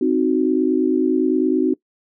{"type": "chord", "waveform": "sine", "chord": "C diminished", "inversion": "none", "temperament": "equal", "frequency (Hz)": [261.6, 311.1, 370], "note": ["C4", "Eb4", "Gb4"], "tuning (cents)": [0, 0, 0], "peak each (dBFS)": -19, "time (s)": [0.01, 1.74], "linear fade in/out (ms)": 5, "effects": ["noise-tail reverb RT60 0.1 s tail -22 dB re dry"]}